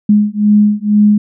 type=beating tone pair; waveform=sine; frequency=207.7 / 209.8 Hz; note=G#3 / G#3; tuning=0 / +18 cents; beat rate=2.1 Hz; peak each=-10 dBFS; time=0.09-1.18 s; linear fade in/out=5 ms; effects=none